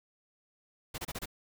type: noise bursts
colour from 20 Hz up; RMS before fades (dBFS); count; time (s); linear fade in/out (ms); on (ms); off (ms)
pink; -38; 5; 0.94-1.258; 10; 42; 27
effects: none